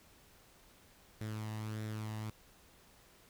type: tone with flanger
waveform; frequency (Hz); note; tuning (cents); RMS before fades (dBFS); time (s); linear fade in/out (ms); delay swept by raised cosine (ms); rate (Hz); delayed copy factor
sawtooth; 108.3; A2; -27; -41; 1.21-2.3; 0; 0.53 to 1.07; 1.6; +0.5
effects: pink hiss -63 dBFS RMS until 3.29 s